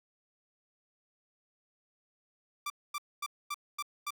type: tone bursts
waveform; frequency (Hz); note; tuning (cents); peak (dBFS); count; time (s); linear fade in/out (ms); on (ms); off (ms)
sawtooth; 1174.7; D6; 0; -30; 6; 2.66-4.106; 5; 41; 240
effects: none